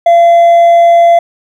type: tone with hard clipping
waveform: sine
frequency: 683 Hz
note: F5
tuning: 39 cents flat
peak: -3 dBFS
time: 0.06-1.19 s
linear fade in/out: 5 ms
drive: 2 dB
effects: none